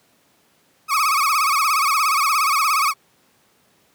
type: tone with vibrato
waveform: 35% pulse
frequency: 1189 Hz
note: D6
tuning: 21 cents sharp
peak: -14 dBFS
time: 0.88-2.94 s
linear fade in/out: 50 ms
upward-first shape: sine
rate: 17 Hz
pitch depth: 150 cents each way
effects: pink hiss -59 dBFS RMS until 3.94 s + high-pass 150 Hz 12 dB/octave